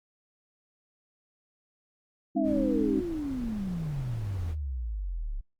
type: chord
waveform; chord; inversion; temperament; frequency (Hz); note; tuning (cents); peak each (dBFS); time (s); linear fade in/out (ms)
sine; Ab major; none; equal with one note detuned; 207.7 / 268.5 / 311.1; Ab3 / C4 / Eb4; 0 / +45 / 0; -31 / -28 / -28; 2.35-3.01; 10
type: exponential sweep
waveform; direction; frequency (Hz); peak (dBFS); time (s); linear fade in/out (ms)
sine; down; 698.5 to 32.7; -30; 2.36-5.41; 10
type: noise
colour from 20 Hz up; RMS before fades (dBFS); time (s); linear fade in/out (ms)
brown; -40; 2.43-4.56; 50
effects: Opus 48 kbps